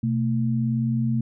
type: tone pair together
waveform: sine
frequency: 126.2 / 224.9 Hz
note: B2 / A3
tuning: +38 / +38 cents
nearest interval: minor seventh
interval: 1000 cents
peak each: -23 dBFS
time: 0.03-1.21 s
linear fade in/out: 5 ms
effects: none